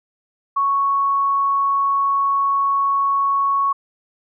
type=tone; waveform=sine; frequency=1108.7 Hz; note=C#6; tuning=in tune; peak=-15 dBFS; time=0.56-3.73 s; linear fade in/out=10 ms; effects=none